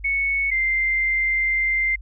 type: tone pair in turn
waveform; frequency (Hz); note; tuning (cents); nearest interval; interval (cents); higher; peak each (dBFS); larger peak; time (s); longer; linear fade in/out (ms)
sine; 2212 / 2090; C#7 / C7; -4 / -2; minor second; 98; first; -19 / -18; second; 0.04-0.51 / 0.51-1.96; second; 10
effects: added 50 Hz sine -35 dBFS peak until 2.01 s